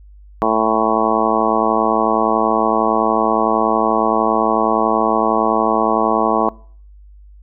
harmonic tone, 110.8 Hz, A2, 13 cents sharp, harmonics 2 / 3 / 4 / 5 / 6 / 7 / 8 / 9 / 10, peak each -23 / -22 / -21 / -24 / -20 / -21 / -24 / -22 / -20 dBFS, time 0.42-6.49 s, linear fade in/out 0 ms, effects noise-tail reverb RT60 0.5 s tail -23 dB re dry + added 50 Hz sine -39 dBFS peak until 7.42 s

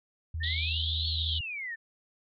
sine tone with pitch glide, 80.7 to 79.82 Hz, E2 to D#2, -36 to +45 cents, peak -31 dBFS, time 0.34-1.41 s, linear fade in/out 5 ms, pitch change -19 cents, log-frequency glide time 0.65-0.78 s
sine exponential two-way sweep, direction up then down, 1760 to 4435 to 1760 Hz, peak -34 dBFS, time 0.4-1.76 s, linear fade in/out 20 ms, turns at 1.08 s
white band-pass noise, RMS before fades -35 dBFS, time 0.43-1.39 s, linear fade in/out 5 ms, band 3200 to 4000 Hz, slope 96 dB/octave
effects none

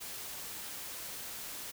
white noise, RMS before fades -43 dBFS, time 0-1.72 s, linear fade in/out 20 ms, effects none

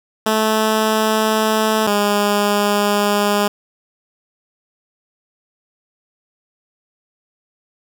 10% pulse tone pair in turn, 218 / 205.2 Hz, A3 / G#3, -16 / -21 cents, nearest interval minor second, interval 105 cents, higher first, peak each -6 dBFS, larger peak neither, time 0.26-1.87 / 1.87-3.48 s, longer neither, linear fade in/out 5 ms, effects none

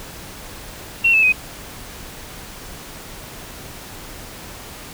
sine tone with pitch steps, 2725 / 2617 / 2513 Hz, F7 / E7 / D#7, -43 / -13 / +17 cents, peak -11 dBFS, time 1.04-1.325 s, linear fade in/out 10 ms, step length 95 ms, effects pink hiss -36 dBFS RMS until 4.93 s

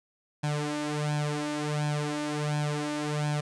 sawtooth tone with flanger, 148.9 Hz, D3, 24 cents sharp, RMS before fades -30 dBFS, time 0.43-3.41 s, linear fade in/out 10 ms, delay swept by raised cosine 1.2 to 3.3 ms, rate 1.4 Hz, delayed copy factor +0.8, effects resampled to 22050 Hz + 10-bit

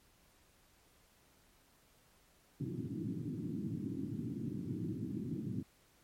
white band-pass noise, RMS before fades -40 dBFS, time 2.6-5.63 s, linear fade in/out 2 ms, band 100 to 320 Hz, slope 48 dB/octave, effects pink hiss -68 dBFS RMS until 6.03 s + MP3 64 kbps

